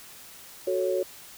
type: chord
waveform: sine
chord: F# minor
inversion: none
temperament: equal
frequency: 370 / 440 / 554.4 Hz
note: F#4 / A4 / C#5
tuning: 0 / 0 / 0 cents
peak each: -27 / -31 / -27 dBFS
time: 0.67-1.03 s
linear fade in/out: 5 ms
effects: white hiss -47 dBFS RMS until 1.37 s